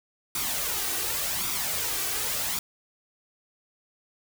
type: noise with flanger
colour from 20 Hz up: white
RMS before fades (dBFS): -29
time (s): 0.35-2.59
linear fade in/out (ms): 2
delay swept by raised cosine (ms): 0.84 to 2.64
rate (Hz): 0.88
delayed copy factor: +0.55
effects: none